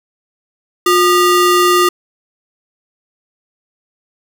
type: ring-modulated tone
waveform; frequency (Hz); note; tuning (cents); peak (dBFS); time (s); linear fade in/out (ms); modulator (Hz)
square; 789; G5; +11; -6; 0.86-1.89; 5; 432
effects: none